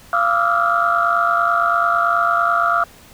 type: tone cluster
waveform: sine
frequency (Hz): 687 / 1166 / 1277 / 1360 / 1409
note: F5 / D6 / D#6 / F6 / F6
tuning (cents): -29 / -13 / +45 / -46 / +15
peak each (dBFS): -20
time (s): 0.13-2.84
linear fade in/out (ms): 2
effects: tanh soft clip ceiling -4 dBFS + pink hiss -45 dBFS RMS until 3.13 s